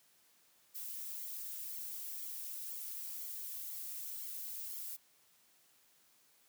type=noise with flanger; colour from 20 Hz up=violet; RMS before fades=-44 dBFS; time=0.74-4.97 s; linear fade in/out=20 ms; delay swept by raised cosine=0.9 to 3.4 ms; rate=2 Hz; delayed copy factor=+0.65; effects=white hiss -69 dBFS RMS until 6.48 s + high-pass 100 Hz 12 dB/octave